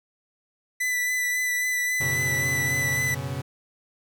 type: tone with vibrato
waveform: 45% pulse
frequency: 1988 Hz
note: B6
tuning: 11 cents sharp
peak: -23 dBFS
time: 0.8-3.15 s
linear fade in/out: 10 ms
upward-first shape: sine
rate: 3.7 Hz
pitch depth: 18 cents each way
type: chord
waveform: 40% pulse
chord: F# suspended fourth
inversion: none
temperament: equal with one note detuned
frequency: 92.77 / 123.47 / 138.59 Hz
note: F#2 / B2 / C#3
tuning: +5 / 0 / 0 cents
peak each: -35 / -32 / -31 dBFS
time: 2-3.42 s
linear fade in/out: 10 ms
effects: none